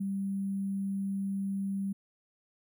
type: tone with sample-and-hold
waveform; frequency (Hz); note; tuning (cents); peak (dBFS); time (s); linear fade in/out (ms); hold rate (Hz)
sine; 196; G3; 0; -30; 0-1.93; 10; 11025
effects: none